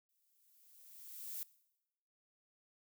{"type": "noise with exponential growth", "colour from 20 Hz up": "violet", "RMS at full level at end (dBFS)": -42, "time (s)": [0.09, 1.43], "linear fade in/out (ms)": 0, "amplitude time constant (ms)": 290, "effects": ["noise-tail reverb RT60 0.9 s tail -20 dB re dry"]}